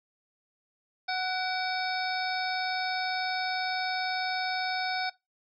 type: harmonic tone with a mistuned harmonic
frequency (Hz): 742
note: F#5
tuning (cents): +5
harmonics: 1 / 2 / 3 / 5 / 6 / 7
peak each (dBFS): -31 / -34 / -36 / -38 / -39 / -39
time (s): 1.08-5.1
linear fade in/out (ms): 10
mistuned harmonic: 3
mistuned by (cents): +51
effects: noise-tail reverb RT60 0.2 s tail -20 dB re dry